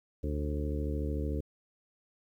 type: harmonic tone with a mistuned harmonic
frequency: 73.42 Hz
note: D2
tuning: in tune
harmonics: 1 / 2 / 3 / 4 / 5 / 6 / 7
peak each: -32 / -40 / -42 / -39 / -44 / -41 / -45 dBFS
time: 0.23-1.41 s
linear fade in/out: 10 ms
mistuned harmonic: 7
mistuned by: +48 cents
effects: 11-bit